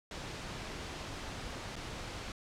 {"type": "noise with dropouts", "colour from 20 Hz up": "pink", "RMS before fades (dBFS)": -42, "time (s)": [0.11, 2.32], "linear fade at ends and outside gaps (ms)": 2, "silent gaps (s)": [1.757, 1.763], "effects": ["low-pass 6000 Hz 12 dB/octave"]}